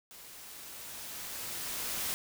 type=noise with level ramp; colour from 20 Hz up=white; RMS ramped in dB=-51 to -34 dBFS; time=0.11-2.14 s; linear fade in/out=0 ms; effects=none